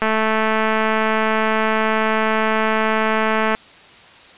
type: click train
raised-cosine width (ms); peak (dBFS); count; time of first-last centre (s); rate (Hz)
0.5; -4; 774; 0.02-3.55; 219
effects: white hiss -44 dBFS RMS until 4.37 s + resampled to 8000 Hz